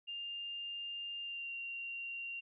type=tone with pitch glide; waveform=sine; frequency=2803 to 2763 Hz; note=F7 to F7; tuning=+6 to -19 cents; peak=-40 dBFS; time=0.07-2.41 s; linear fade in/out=20 ms; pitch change=-25 cents; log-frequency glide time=1.21-1.52 s; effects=none